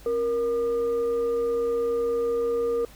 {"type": "tone with frequency modulation", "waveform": "sine", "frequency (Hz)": 469.4, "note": "A#4", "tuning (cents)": 12, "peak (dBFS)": -22, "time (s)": [0.06, 2.85], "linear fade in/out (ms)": 2, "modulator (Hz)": 740, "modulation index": 0.29, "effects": ["added 50 Hz sine -48 dBFS peak until 2.95 s", "pink hiss -51 dBFS RMS until 2.95 s"]}